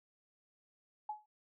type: tone with exponential decay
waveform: sine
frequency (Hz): 848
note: G#5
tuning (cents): +36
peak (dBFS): -34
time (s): 1.09-1.26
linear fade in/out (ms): 5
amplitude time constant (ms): 36
effects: none